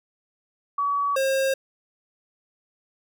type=tone pair in turn; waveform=sine / square; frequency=1136 / 536.1 Hz; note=C#6 / C5; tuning=+42 / +42 cents; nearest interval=octave + minor second; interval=1300 cents; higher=first; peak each=-21 dBFS; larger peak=neither; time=0.78-1.16 / 1.16-1.54 s; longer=neither; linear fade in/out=5 ms; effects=none